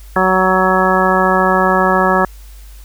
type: harmonic tone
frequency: 186.9 Hz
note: F#3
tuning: 18 cents sharp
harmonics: 1 / 2 / 3 / 4 / 5 / 6 / 7 / 9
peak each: -18 / -18 / -18 / -18 / -18 / -18 / -18 / -18 dBFS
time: 0.16-2.25 s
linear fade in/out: 2 ms
effects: added 50 Hz sine -33 dBFS peak until 2.84 s + white hiss -46 dBFS RMS until 2.84 s